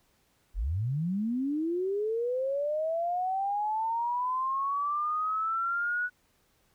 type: linear sweep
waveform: sine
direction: up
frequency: 36.64 to 1480 Hz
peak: -27 dBFS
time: 0.54-6.1 s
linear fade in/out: 50 ms
effects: pink hiss -69 dBFS RMS until 6.74 s